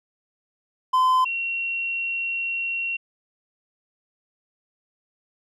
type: tone pair in turn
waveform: triangle / sine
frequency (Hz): 1025 / 2736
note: C6 / F7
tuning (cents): -36 / -36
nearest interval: octave + perfect fourth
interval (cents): 1700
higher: second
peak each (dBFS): -14 / -24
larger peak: first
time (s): 0.93-1.25 / 1.25-2.97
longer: second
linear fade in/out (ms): 10
effects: none